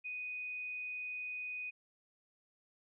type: tone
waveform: sine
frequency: 2489 Hz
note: D#7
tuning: in tune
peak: -39 dBFS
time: 0.04-1.71 s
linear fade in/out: 20 ms
effects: none